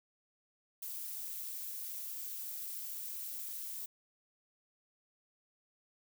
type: noise with amplitude modulation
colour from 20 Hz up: violet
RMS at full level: -40 dBFS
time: 0.82-3.86 s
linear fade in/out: 5 ms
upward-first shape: sine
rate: 214 Hz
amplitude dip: 55%
effects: none